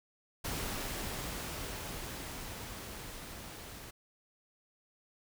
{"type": "noise with level ramp", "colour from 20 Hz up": "pink", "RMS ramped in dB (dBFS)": [-37, -48], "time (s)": [0.44, 3.91], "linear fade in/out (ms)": 10, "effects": []}